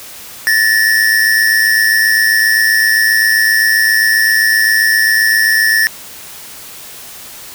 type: tone pair together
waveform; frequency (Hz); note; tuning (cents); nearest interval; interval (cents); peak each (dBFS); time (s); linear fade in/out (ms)
square; 1757.1 / 1864.7; A6 / A#6; -3 / 0; minor second; 103; -11 / -14; 0.47-5.87; 0
effects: white hiss -32 dBFS RMS until 7.54 s